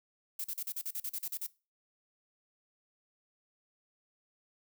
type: noise bursts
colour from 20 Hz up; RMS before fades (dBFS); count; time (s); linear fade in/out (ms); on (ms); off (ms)
violet; -37; 12; 0.39-1.466; 5; 53; 40
effects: noise-tail reverb RT60 0.3 s tail -20 dB re dry